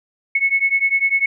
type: beating tone pair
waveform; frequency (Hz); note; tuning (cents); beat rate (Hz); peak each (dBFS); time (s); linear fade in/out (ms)
sine; 2193 / 2203; C#7 / C#7; -19 / -11; 10; -18 / -17; 0.35-1.26; 5
effects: none